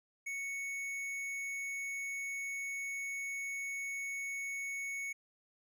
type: tone with tanh clipping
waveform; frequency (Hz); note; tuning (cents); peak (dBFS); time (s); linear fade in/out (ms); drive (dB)
triangle; 2217; C#7; 0; -39; 0.26-5.13; 10; 16
effects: none